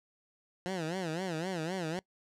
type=tone with vibrato; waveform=15% pulse; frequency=173.1 Hz; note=F3; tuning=15 cents flat; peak=-27 dBFS; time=0.66-1.99 s; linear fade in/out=0 ms; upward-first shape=sine; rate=3.9 Hz; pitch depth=180 cents each way; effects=noise-tail reverb RT60 0.1 s tail -23 dB re dry + low-pass 8000 Hz 12 dB/octave